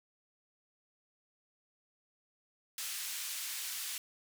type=band-pass noise; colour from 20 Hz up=white; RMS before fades=-40 dBFS; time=2.78-3.98 s; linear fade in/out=2 ms; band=1800 to 13000 Hz; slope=12 dB/octave; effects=none